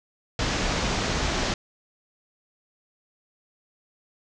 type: low-pass noise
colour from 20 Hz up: pink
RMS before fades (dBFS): -26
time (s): 0.39-1.54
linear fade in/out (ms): 2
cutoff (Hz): 6900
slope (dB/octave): 48
effects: none